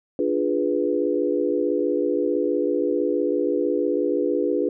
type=chord; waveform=sine; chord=D diminished seventh; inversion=none; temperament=equal; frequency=293.7 / 349.2 / 415.3 / 493.9 Hz; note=D4 / F4 / Ab4 / Cb5; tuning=0 / 0 / 0 / 0 cents; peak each=-25 dBFS; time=0.19-4.69 s; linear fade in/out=2 ms; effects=none